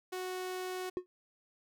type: tone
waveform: sawtooth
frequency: 368.7 Hz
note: F#4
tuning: 6 cents flat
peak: -33 dBFS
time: 0.12-0.9 s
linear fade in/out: 10 ms
type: tone with exponential decay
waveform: triangle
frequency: 362.9 Hz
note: F#4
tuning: 34 cents flat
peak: -26 dBFS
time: 0.97-1.06 s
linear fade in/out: 0 ms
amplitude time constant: 18 ms
effects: none